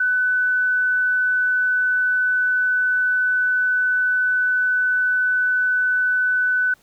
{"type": "tone", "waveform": "sine", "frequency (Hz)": 1499, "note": "F#6", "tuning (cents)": 22, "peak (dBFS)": -16, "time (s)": [0, 6.74], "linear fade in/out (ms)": 5, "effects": ["pink hiss -57 dBFS RMS until 6.82 s"]}